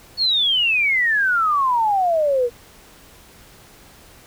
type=exponential sweep; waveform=sine; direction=down; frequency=4435 to 466.2 Hz; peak=-15 dBFS; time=0.17-2.5 s; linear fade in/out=50 ms; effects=pink hiss -47 dBFS RMS until 4.26 s